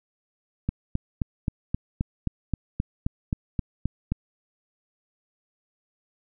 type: click train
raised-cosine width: 5 ms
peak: -12 dBFS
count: 14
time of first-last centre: 0.69-4.12 s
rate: 3.79 Hz
effects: none